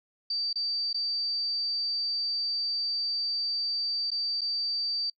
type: tone with dropouts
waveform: sine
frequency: 4640 Hz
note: D8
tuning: 22 cents flat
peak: -27 dBFS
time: 0.3-5.1 s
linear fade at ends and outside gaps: 5 ms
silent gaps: 0.53-0.556 / 0.93-0.943 / 4.105-4.115 / 4.41-4.415 s
effects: noise-tail reverb RT60 0.1 s tail -26 dB re dry